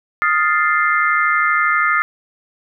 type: chord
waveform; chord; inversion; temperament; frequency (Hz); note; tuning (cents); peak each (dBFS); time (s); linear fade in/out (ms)
sine; F dominant seventh; third; equal; 1244.5 / 1396.9 / 1760 / 2093; Eb6 / F6 / A6 / C7; 0 / 0 / 0 / 0; -17 / -19 / -20 / -19; 0.22-2.02; 0
effects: none